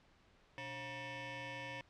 15% pulse ring-modulated tone, 415.3 Hz, G#4, in tune, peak -34 dBFS, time 0.58-1.81 s, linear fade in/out 0 ms, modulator 1370 Hz, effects pink hiss -68 dBFS RMS until 1.89 s + low-pass 4000 Hz 12 dB/octave

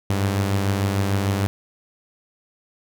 sawtooth beating tone pair, 98 / 104.7 Hz, G2 / G#2, 0 / +15 cents, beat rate 6.7 Hz, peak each -16 / -24 dBFS, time 0.1-1.47 s, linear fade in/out 0 ms, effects none

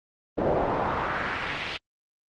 brown noise with band-pass filter sweep, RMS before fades -27 dBFS, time 0.37-1.78 s, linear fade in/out 20 ms, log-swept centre 520 to 3200 Hz, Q 1.7, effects low-pass 5000 Hz 12 dB/octave + Opus 24 kbps

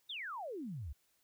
sine exponential sweep, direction down, 3816 to 62.4 Hz, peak -40 dBFS, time 0.09-0.93 s, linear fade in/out 10 ms, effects white hiss -75 dBFS RMS until 1.23 s

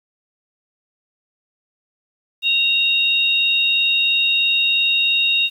sine tone pair together, 2771 / 3734 Hz, F7 / A#7, -14 / +2 cents, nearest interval perfect fourth, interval 516 cents, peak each -17 dBFS, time 2.42-5.5 s, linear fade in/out 50 ms, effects 8-bit

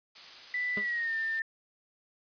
blue noise, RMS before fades -41 dBFS, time 0.15-1.4 s, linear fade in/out 10 ms
sine tone with pitch glide, 1982 to 1796.6 Hz, B6 to A6, +6 to +36 cents, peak -29 dBFS, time 0.54-1.42 s, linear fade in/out 2 ms, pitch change -170 cents, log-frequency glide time 0.78-1.15 s
25% pulse tone with exponential decay, 205.2 Hz, G#3, 21 cents flat, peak -28 dBFS, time 0.77-0.88 s, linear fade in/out 2 ms, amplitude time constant 23 ms
effects resampled to 11025 Hz

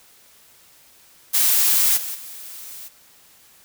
blue noise with level steps, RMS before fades -17 / -29 / -37 dBFS, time 1.33-2.89 s, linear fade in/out 20 ms, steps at 1.96 / 2.14 s, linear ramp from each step 20 ms, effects white hiss -52 dBFS RMS until 3.64 s

